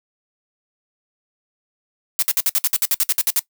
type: noise bursts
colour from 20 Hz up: blue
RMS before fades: -17 dBFS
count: 14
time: 2.19-3.393 s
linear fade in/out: 0 ms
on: 33 ms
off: 57 ms
effects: noise-tail reverb RT60 0.1 s tail -18 dB re dry